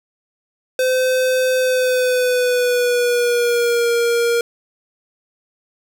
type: tone with pitch glide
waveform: square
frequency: 513 to 470.4 Hz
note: C5 to A#4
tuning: -34 to +16 cents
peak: -15 dBFS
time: 0.79-4.41 s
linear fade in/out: 2 ms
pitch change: -150 cents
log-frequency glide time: 1.58-3.89 s
effects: none